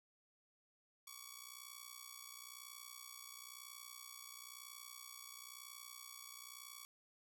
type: ring-modulated tone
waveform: 5% pulse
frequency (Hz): 1130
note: C#6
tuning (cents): +33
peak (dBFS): -37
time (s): 1.07-6.85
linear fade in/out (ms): 0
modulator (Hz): 30.5
effects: none